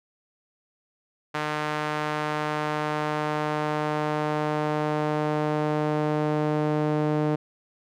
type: tone with band-pass filter sweep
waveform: sawtooth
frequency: 151.5 Hz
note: D#3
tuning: 46 cents flat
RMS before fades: -26 dBFS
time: 1.34-7.36 s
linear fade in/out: 10 ms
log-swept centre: 1400 to 420 Hz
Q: 0.83
effects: none